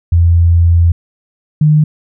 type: tone pair in turn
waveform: sine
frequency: 85 / 152.15 Hz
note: F2 / D#3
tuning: -46 / -38 cents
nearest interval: minor seventh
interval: 1008 cents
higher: second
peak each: -5 dBFS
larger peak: neither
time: 0.12-0.92 / 1.61-1.84 s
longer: first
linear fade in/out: 5 ms
effects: none